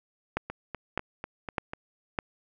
two click trains, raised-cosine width 0.5 ms, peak -12 / -20 dBFS, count 4 / 6, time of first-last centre 0.37-2.188 / 0.5-1.735 s, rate 1.65 / 4.05 Hz, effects none

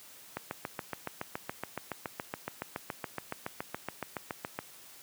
click train, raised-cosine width 0.5 ms, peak -19 dBFS, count 31, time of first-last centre 0.37-4.589 s, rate 7.11 Hz, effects white hiss -53 dBFS RMS until 5.02 s + high-pass 100 Hz 12 dB/octave

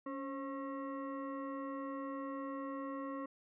sine tone with frequency modulation, 278.4 Hz, C#4, 8 cents sharp, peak -39 dBFS, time 0.06-3.26 s, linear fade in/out 5 ms, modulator 812 Hz, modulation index 1.1, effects none

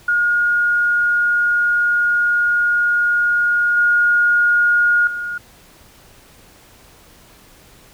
sine tone with level steps, 1431 Hz, F6, 42 cents sharp, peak -13 / -11 / -22 dBFS, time 0.08-5.38 s, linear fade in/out 5 ms, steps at 3.77 / 5.07 s, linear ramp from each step 2 ms, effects pink hiss -47 dBFS RMS until 7.93 s

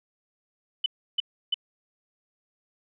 sine tone bursts, 3000 Hz, F#7, 23 cents sharp, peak -21 dBFS, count 3, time 0.84-1.543 s, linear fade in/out 5 ms, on 21 ms, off 320 ms, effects none

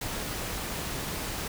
pink noise, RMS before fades -34 dBFS, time 0.01-1.48 s, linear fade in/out 5 ms, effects none

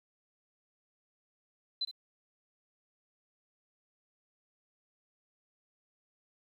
sine tone with echo, 4046 Hz, B7, 41 cents sharp, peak -30 dBFS, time 1.81-1.85 s, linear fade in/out 5 ms, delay 63 ms, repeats 1, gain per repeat -11 dB, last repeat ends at 1.913 s, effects 11-bit

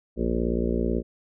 harmonic tone with a mistuned harmonic, 58.27 Hz, A#1, in tune, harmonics 1 / 2 / 3 / 4 / 5 / 6 / 7 / 8 / 9 / 10, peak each -28 / -40 / -31 / -28 / -40 / -30 / -31 / -34 / -36 / -40 dBFS, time 0.16-1.03 s, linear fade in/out 50 ms, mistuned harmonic 10, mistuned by +22 cents, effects none

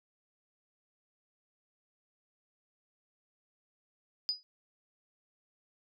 sine tone with exponential decay, 4953 Hz, D#8, 9 cents flat, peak -25 dBFS, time 4.29-4.43 s, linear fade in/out 0 ms, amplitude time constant 29 ms, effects none

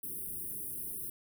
white band-stop noise, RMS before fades -40 dBFS, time 0.03-1.1 s, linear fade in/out 5 ms, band 430 to 9100 Hz, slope 96 dB/octave, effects none

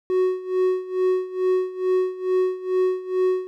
triangle tone with tremolo, 370 Hz, F#4, in tune, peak -14 dBFS, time 0.1-3.47 s, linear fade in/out 0 ms, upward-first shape sine, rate 2.3 Hz, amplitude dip 85%, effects none

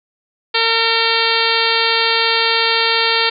harmonic tone, 455.7 Hz, A#4, 39 cents flat, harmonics 1 / 2 / 3 / 4 / 5 / 6 / 7 / 8 / 9 / 10, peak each -22 / -22 / -22 / -22 / -22 / -22 / -22 / -22 / -22 / -22 dBFS, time 0.54-3.3 s, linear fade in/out 10 ms, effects none

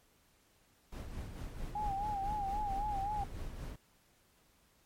brown noise with tremolo, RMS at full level -40 dBFS, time 0.92-3.76 s, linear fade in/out 5 ms, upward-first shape sine, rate 4.5 Hz, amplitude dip 45%
sine tone with vibrato, 813 Hz, G#5, 37 cents flat, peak -34 dBFS, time 1.75-3.24 s, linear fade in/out 5 ms, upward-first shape sine, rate 3.8 Hz, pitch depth 79 cents each way
effects pink hiss -69 dBFS RMS until 4.85 s + MP3 64 kbps

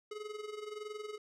square tone with amplitude modulation, 423 Hz, G#4, 32 cents sharp, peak -39 dBFS, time 0.11-1.18 s, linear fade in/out 5 ms, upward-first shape sine, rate 21.5 Hz, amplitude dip 70%, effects low-pass 7000 Hz 12 dB/octave

